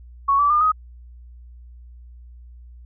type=tone with pitch steps; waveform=sine; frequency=1110 / 1157.1 / 1206.3 / 1257.5 Hz; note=C#6 / D6 / D6 / D#6; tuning=+2 / -26 / +46 / +18 cents; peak=-14 dBFS; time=0.28-0.72 s; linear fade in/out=10 ms; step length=110 ms; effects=added 60 Hz sine -40 dBFS peak until 2.85 s